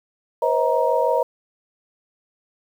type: tone cluster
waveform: sine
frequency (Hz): 489.9 / 536 / 635 / 940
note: B4 / C5 / D#5 / A#5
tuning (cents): -14 / +42 / +35 / +14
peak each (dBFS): -22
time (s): 0.42-1.23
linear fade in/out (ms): 5
effects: 8-bit